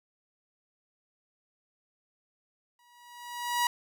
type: tone with exponential growth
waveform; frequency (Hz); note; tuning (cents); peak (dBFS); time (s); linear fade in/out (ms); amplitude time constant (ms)
sawtooth; 964; B5; -42; -19; 2.79-3.67; 2; 190
effects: none